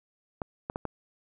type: clicks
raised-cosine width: 1 ms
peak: -18 dBFS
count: 4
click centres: 0.418 / 0.699 / 0.759 / 0.853 s
effects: none